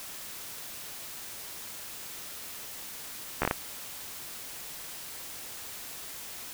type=slowing click train; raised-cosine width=0.5 ms; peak=-10 dBFS; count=5; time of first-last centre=3.42-3.511 s; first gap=13 ms; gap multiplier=1.39; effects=white hiss -42 dBFS RMS until 6.53 s